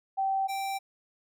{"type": "tone pair in turn", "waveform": ["sine", "square"], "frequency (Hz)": [775, 781.3], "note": ["G5", "G5"], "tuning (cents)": [-20, -6], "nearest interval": "unison", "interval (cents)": 14, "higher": "second", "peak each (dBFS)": [-25, -31], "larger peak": "first", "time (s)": [[0.17, 0.48], [0.48, 0.79]], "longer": "neither", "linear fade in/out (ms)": 20, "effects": []}